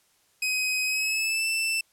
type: tone with pitch glide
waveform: sawtooth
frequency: 2523 to 2661 Hz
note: D#7 to E7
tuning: +23 to +16 cents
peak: -21 dBFS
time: 0.42-1.81 s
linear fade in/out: 5 ms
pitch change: +93 cents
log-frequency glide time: 0.85-1.47 s
effects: white hiss -65 dBFS RMS until 1.92 s + low-pass 12000 Hz 12 dB/octave